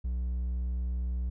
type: tone with hard clipping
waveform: sine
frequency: 61.74 Hz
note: B1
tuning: in tune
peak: -30 dBFS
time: 0.04-1.3 s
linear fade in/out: 10 ms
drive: 3 dB
effects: none